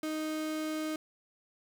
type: tone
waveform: 35% pulse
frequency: 311.1 Hz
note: D#4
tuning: in tune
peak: -31 dBFS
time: 0.03-0.96 s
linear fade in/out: 2 ms
effects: none